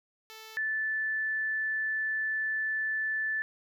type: tone pair in turn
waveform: 5% pulse / sine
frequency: 440 / 1751.4 Hz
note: A4 / A6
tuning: 0 / -8 cents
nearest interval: 2 octaves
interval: 2392 cents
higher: second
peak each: -34 / -28 dBFS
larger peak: second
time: 0.3-0.57 / 0.57-3.42 s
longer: second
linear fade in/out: 0 ms
effects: none